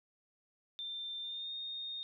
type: tone with pitch glide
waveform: sine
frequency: 3579 to 3686 Hz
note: A7 to A#7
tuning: +29 to -20 cents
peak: -39 dBFS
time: 0.79-2.03 s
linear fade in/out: 0 ms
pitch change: +51 cents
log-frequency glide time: 1.2-1.53 s
effects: none

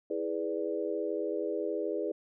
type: chord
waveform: sine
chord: E dominant seventh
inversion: none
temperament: equal with one note detuned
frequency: 325.8 / 415.3 / 493.9 / 587.3 Hz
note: E4 / G#4 / B4 / D5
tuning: -20 / 0 / 0 / 0 cents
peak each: -36 / -34 / -36 / -38 dBFS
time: 0.1-2.12 s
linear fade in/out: 5 ms
effects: none

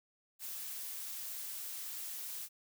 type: noise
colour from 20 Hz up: blue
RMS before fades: -43 dBFS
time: 0.39-2.49 s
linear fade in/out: 50 ms
effects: none

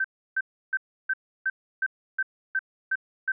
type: tone bursts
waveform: sine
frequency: 1549 Hz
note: G6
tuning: 21 cents flat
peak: -22 dBFS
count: 10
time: 0-3.32 s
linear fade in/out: 5 ms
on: 44 ms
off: 320 ms
effects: none

